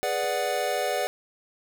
square chord, G# half-diminished seventh, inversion none, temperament equal, 415.3 / 493.9 / 587.3 / 740 Hz, G#4 / B4 / D5 / F#5, 0 / 0 / 0 / 0 cents, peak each -34 / -32 / -30 / -30 dBFS, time 0.03-1.07 s, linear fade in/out 0 ms
pink noise with exponential growth, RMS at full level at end -44 dBFS, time 0.17-0.25 s, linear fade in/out 5 ms, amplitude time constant 16 ms
effects none

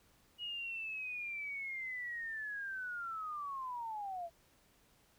sine linear sweep, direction down, 2904 to 659.3 Hz, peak -39 dBFS, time 0.38-4.3 s, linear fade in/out 50 ms, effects pink hiss -69 dBFS RMS until 5.18 s

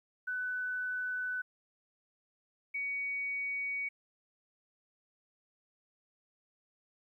sine tone pair in turn, 1498 / 2250 Hz, F#6 / C#7, +21 / +25 cents, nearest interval perfect fifth, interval 704 cents, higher second, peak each -33 / -33 dBFS, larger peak neither, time 0.27-1.42 / 2.74-3.89 s, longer neither, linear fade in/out 10 ms, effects 12-bit

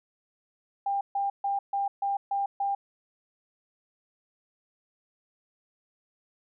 sine tone bursts, 797 Hz, G5, 28 cents sharp, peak -25 dBFS, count 7, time 0.86-2.75 s, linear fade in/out 5 ms, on 150 ms, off 140 ms, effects none

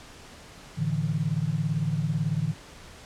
sine chord, A suspended fourth, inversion none, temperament equal, 110 / 146.83 / 164.81 Hz, A2 / D3 / E3, 0 / 0 / 0 cents, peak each -32 / -27 / -28 dBFS, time 0.77-2.54 s, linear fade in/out 20 ms, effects pink hiss -47 dBFS RMS until 3.05 s + low-pass 8000 Hz 12 dB/octave

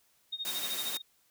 sine tone with tremolo, 3709 Hz, A#7, 9 cents flat, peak -32 dBFS, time 0.32-1.02 s, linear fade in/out 10 ms, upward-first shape sine, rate 13 Hz, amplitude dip 90%
white high-pass noise, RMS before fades -37 dBFS, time 0.45-0.97 s, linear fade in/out 0 ms, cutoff 160 Hz, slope 24 dB/octave
effects white hiss -69 dBFS RMS until 1.3 s

